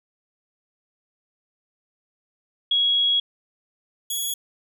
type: tone pair in turn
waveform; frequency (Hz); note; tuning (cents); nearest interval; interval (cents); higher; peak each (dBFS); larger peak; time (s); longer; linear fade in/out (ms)
sine / 10% pulse; 3322 / 3357; G#7 / G#7; 0 / +18; unison; 18; second; -17; neither; 2.71-3.2 / 4.1-4.34; first; 5
effects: none